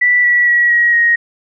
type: tone with pitch steps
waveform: sine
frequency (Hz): 1967 / 1944.4 / 1922.1 / 1900 / 1878.2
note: B6 / B6 / B6 / A#6 / A#6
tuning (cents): -7 / -28 / -47 / +33 / +13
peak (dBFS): -8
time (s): 0.01-1.16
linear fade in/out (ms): 10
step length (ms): 230
effects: none